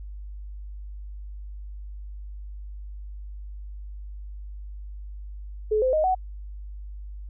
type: tone with pitch steps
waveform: sine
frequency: 428.9 / 516 / 620.7 / 746.8 Hz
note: A4 / C5 / D#5 / F#5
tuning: -44 / -24 / -4 / +16 cents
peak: -19 dBFS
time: 5.71-6.15 s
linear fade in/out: 10 ms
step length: 110 ms
effects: added 50 Hz sine -35 dBFS peak until 7.29 s